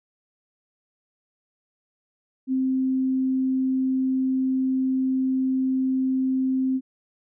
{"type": "tone", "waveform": "sine", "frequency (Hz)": 261.6, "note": "C4", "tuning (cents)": 0, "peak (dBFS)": -20, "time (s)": [2.47, 6.81], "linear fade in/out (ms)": 50, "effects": []}